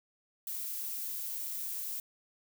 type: noise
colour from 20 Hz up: violet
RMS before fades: -38 dBFS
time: 0.47-2 s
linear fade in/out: 2 ms
effects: none